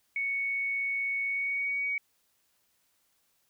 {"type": "tone with pitch glide", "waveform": "sine", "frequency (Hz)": [2221, 2252], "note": ["C#7", "C#7"], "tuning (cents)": [3, 27], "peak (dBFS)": -28, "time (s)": [0.16, 1.98], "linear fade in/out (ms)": 2, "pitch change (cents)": 24, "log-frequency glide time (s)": [1.25, 1.8], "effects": ["white hiss -72 dBFS RMS until 3.49 s"]}